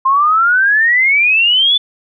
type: exponential sweep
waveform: sine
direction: up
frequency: 1046.5 to 3520 Hz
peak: -8 dBFS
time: 0.05-1.78 s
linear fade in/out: 10 ms
effects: none